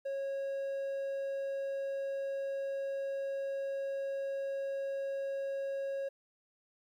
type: tone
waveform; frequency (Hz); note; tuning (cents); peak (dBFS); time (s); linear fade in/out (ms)
triangle; 548; C#5; -20; -32; 0.05-6.09; 10
effects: 12-bit